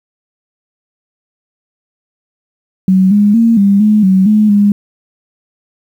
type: tone with pitch steps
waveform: sine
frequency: 188.2 / 206 / 229.6 / 199.2 / 212.4 / 189.2 / 212.8 / 204.1 Hz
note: F#3 / G#3 / A#3 / G3 / G#3 / F#3 / G#3 / G#3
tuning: +30 / -14 / -26 / +28 / +39 / +39 / +42 / -30 cents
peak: -5 dBFS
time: 2.88-4.72 s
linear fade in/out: 2 ms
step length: 230 ms
effects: 7-bit